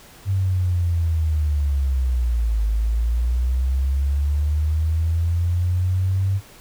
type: linear two-way sweep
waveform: sine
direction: down then up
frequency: 98 to 52.5 to 98 Hz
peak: -17 dBFS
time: 0.25-6.41 s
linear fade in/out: 50 ms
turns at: 2.65 s
effects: pink hiss -46 dBFS RMS until 6.6 s